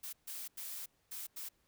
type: noise bursts at uneven times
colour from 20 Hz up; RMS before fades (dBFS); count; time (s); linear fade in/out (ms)
blue; -44; 5; 0.03-0.13 / 0.27-0.48 / 0.57-0.86 / 1.11-1.27 / 1.36-1.49; 10
effects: pink hiss -75 dBFS RMS until 1.67 s